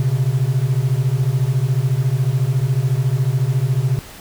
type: beating tone pair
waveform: triangle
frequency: 123.47 / 137.47 Hz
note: B2 / C#3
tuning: 0 / -14 cents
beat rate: 14 Hz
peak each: -15 dBFS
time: 0-3.99 s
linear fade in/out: 0 ms
effects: tanh soft clip ceiling -7 dBFS + pink hiss -38 dBFS RMS until 4.2 s